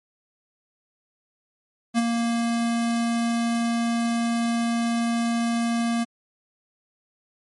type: tone with ADSR envelope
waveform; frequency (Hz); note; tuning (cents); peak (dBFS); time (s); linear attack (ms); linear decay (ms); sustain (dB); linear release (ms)
square; 233.1; A#3; 0; -17; 1.94-6.05; 41; 26; -5; 24
effects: MP3 48 kbps